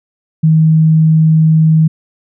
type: tone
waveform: sine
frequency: 158.6 Hz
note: D#3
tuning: 33 cents sharp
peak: -5 dBFS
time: 0.43-1.88 s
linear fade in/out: 10 ms
effects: none